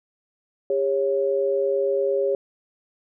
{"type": "tone pair together", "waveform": "sine", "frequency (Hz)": [402.2, 550.9], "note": ["G4", "C#5"], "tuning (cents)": [44, -11], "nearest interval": "perfect fourth", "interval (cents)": 545, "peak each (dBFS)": -22, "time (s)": [0.7, 2.35], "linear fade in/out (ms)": 2, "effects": []}